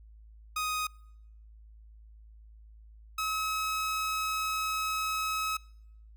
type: tone pair in turn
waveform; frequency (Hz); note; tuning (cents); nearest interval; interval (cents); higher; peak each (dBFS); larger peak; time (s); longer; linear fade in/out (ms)
sawtooth; 1250 / 1282.2; D#6 / E6; +8 / -48; unison; 44; second; -26; neither; 0.56-0.87 / 3.18-5.57; second; 5
effects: noise-tail reverb RT60 0.8 s tail -26 dB re dry + added 54 Hz sine -50 dBFS peak until 6.16 s